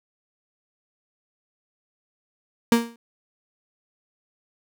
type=tone with exponential decay; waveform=35% pulse; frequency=233.1 Hz; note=A#3; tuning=in tune; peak=-10 dBFS; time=2.72-2.96 s; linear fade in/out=2 ms; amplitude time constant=51 ms; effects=none